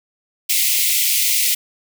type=high-pass noise; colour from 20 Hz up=white; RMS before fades=-17 dBFS; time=0.49-1.55 s; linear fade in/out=10 ms; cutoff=2000 Hz; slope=96 dB/octave; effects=none